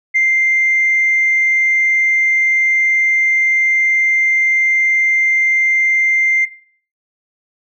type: tone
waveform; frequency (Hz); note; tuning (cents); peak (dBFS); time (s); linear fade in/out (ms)
sine; 2093; C7; 0; -9; 0.14-6.46; 20
effects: noise-tail reverb RT60 0.5 s tail -18 dB re dry + tanh soft clip ceiling -6 dBFS